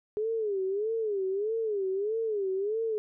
sine tone with vibrato, 414.1 Hz, G#4, 5 cents flat, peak -27 dBFS, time 0.17-2.98 s, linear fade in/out 0 ms, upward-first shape sine, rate 1.6 Hz, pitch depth 160 cents each way, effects none

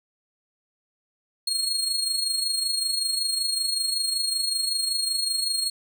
30% pulse tone with amplitude modulation, 4276 Hz, C8, 37 cents sharp, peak -18 dBFS, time 1.47-5.7 s, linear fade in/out 5 ms, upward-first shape sine, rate 25.3 Hz, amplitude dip 55%, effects none

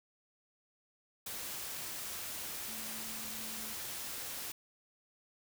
sine tone in noise, 220 Hz, A3, in tune, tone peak -52 dBFS, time 2.68-3.73 s, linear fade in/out 5 ms, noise white, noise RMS -42 dBFS, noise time 1.26-4.52 s, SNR -13 dB, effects none

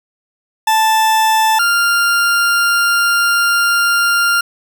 40% pulse tone pair in turn, 880 / 1396.9 Hz, A5 / F6, 0 / 0 cents, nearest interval minor sixth, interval 800 cents, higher second, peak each -9 / -10 dBFS, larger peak first, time 0.67-1.59 / 1.59-4.41 s, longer second, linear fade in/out 5 ms, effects none

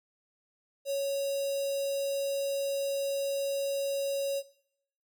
square tone with notch filter, 554.4 Hz, C#5, in tune, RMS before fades -31 dBFS, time 0.85-4.43 s, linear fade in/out 50 ms, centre 1700 Hz, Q 0.69, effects noise-tail reverb RT60 0.7 s tail -18 dB re dry

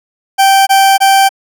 40% pulse tone bursts, 780 Hz, G5, 9 cents flat, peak -4 dBFS, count 3, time 0.38-1.292 s, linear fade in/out 20 ms, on 290 ms, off 21 ms, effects none

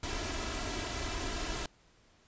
pink noise with comb filter, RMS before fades -36 dBFS, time 0.03-1.66 s, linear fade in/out 2 ms, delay 3 ms, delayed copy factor +0.6, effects pink hiss -65 dBFS RMS until 2.27 s + resampled to 16000 Hz

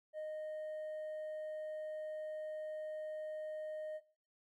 triangle tone with hard clipping, 618 Hz, D#5, 12 cents flat, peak -39 dBFS, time 0.13-4.01 s, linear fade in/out 50 ms, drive 1 dB, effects noise-tail reverb RT60 0.4 s tail -18 dB re dry

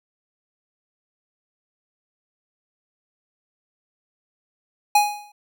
square tone with exponential decay, 830 Hz, G#5, 1 cent flat, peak -11 dBFS, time 4.95-5.32 s, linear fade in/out 5 ms, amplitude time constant 80 ms, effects none

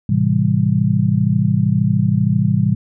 sine chord, A minor seventh, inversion none, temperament just, 110 / 132 / 165 / 198 Hz, A2 / C3 / E3 / G3, 0 / +16 / +2 / +18 cents, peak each -18 dBFS, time 0.09-2.75 s, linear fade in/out 5 ms, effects none

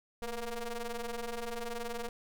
sawtooth ring-modulated tone, 233.5 Hz, A#3, 3 cents sharp, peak -29 dBFS, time 0.22-2.09 s, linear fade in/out 2 ms, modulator 244 Hz, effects none

